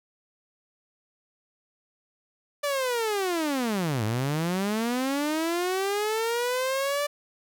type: linear two-way sweep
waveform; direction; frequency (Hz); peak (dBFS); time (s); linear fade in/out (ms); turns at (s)
sawtooth; down then up; 587.3 to 103.2 to 587.3; -21; 2.63-7.07; 10; 4.04
effects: none